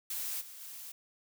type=noise with level steps; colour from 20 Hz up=blue; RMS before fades=-37 / -49 / -46 dBFS; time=0.1-0.92 s; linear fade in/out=5 ms; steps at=0.4 / 0.6 s; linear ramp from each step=20 ms; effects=none